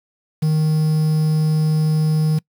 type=tone with quantisation; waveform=triangle; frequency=155.56 Hz; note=D#3; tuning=in tune; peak=-12 dBFS; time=0.42-2.39 s; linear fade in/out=10 ms; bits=6; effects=noise-tail reverb RT60 0.1 s tail -24 dB re dry